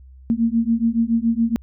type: beating tone pair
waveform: sine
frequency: 226.4 / 233.5 Hz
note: A3 / A#3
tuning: +50 / +3 cents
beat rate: 7.1 Hz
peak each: -19 dBFS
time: 0.3-1.56 s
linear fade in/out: 0 ms
effects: added 65 Hz sine -41 dBFS peak until 1.62 s